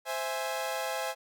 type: chord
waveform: sawtooth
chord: C augmented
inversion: none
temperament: equal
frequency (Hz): 523.3 / 659.3 / 830.6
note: C5 / E5 / G#5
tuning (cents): 0 / 0 / 0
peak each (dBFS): -32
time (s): 0.05-1.15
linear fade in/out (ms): 50
effects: none